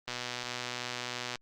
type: click train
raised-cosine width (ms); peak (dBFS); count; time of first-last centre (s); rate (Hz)
0.2; -18; 158; 0.08-1.356; 123
effects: Opus 32 kbps